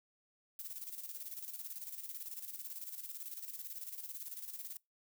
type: noise with tremolo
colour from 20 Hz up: violet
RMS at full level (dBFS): -44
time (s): 0.59-4.77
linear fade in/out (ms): 2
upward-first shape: square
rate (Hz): 18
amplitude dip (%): 60
effects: noise-tail reverb RT60 0.2 s tail -24 dB re dry